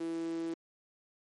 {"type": "tone with high-pass filter", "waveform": "sawtooth", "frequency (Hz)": 165.3, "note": "E3", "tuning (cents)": 5, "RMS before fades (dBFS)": -36, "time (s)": [0, 0.54], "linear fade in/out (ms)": 5, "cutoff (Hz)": 340, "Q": 8.1, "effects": ["MP3 48 kbps"]}